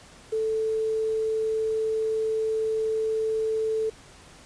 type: tone with quantisation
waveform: sine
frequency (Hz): 440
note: A4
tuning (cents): 0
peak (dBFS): -23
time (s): 0.32-3.9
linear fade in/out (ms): 10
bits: 8
effects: pink hiss -50 dBFS RMS until 4.45 s + resampled to 22050 Hz